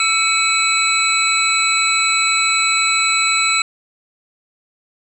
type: tone cluster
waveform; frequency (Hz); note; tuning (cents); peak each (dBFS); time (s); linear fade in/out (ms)
sine; 1334 / 2244 / 2564 / 4026 / 7840; E6 / C#7 / E7 / B7 / B8; +20 / +21 / -49 / +33 / -14; -20; 0-3.62; 2
effects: 8-bit